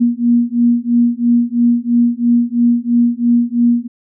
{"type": "beating tone pair", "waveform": "sine", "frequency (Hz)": [236.7, 239.7], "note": ["A#3", "A#3"], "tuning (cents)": [27, 48], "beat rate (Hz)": 3, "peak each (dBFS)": -13, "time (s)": [0, 3.88], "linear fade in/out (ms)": 20, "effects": []}